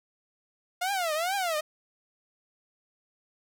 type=tone with vibrato; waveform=sawtooth; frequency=698.5 Hz; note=F5; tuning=in tune; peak=-23 dBFS; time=0.81-1.61 s; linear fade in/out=10 ms; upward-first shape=triangle; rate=2.3 Hz; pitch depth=270 cents each way; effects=none